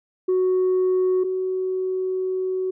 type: tone pair in turn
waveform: sine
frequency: 370 / 373.4 Hz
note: F#4 / F#4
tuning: 0 / +16 cents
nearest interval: unison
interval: 16 cents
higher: second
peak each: -15 / -21 dBFS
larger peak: first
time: 0.28-1.24 / 1.24-2.71 s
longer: second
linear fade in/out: 10 ms
effects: tanh soft clip ceiling -15 dBFS